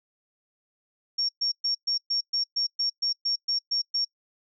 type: tone bursts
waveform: sine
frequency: 5520 Hz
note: F8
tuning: 21 cents flat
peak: -23 dBFS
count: 13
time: 1.18-4.05 s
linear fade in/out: 10 ms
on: 110 ms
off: 120 ms
effects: noise-tail reverb RT60 0.1 s tail -25 dB re dry